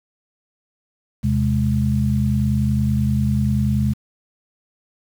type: tone cluster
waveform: sine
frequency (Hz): 78.5 / 128.9 / 208.1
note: D#2 / C3 / G#3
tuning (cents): +16 / -26 / +4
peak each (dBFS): -22 / -19 / -20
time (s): 1.23-3.94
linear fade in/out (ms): 20
effects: 7-bit